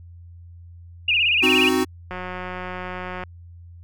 sine tone with vibrato, 2637 Hz, E7, in tune, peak -16 dBFS, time 1.08-1.69 s, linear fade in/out 5 ms, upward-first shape sine, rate 17 Hz, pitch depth 160 cents each way
square chord, C diminished, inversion none, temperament equal, 261.6 / 311.1 / 370 Hz, C4 / Eb4 / Gb4, 0 / 0 / 0 cents, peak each -23 / -25 / -22 dBFS, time 1.42-1.85 s, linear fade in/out 20 ms
click train, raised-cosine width 0.5 ms, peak -17 dBFS, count 206, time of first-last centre 2.11-3.236 s, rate 182 Hz
effects added 86 Hz sine -40 dBFS peak until 3.83 s

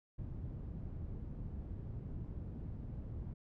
white low-pass noise, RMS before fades -44 dBFS, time 0.18-3.34 s, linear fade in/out 10 ms, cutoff 120 Hz, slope 12 dB/octave, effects none

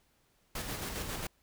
pink noise with tremolo, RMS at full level -37 dBFS, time 0.55-1.27 s, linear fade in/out 5 ms, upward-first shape square, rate 7.4 Hz, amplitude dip 35%, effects pink hiss -71 dBFS RMS until 1.42 s

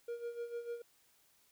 triangle tone with tremolo, 472.5 Hz, A#4, 23 cents sharp, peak -35 dBFS, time 0.08-0.82 s, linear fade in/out 5 ms, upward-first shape sine, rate 6.7 Hz, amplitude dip 70%, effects white hiss -70 dBFS RMS until 1.51 s

